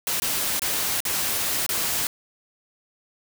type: noise with dropouts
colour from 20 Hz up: white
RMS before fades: -25 dBFS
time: 0.07-2.07 s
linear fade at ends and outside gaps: 1 ms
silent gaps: 0.2-0.22 / 0.595-0.619 / 1.004-1.052 / 1.664-1.691 s
effects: none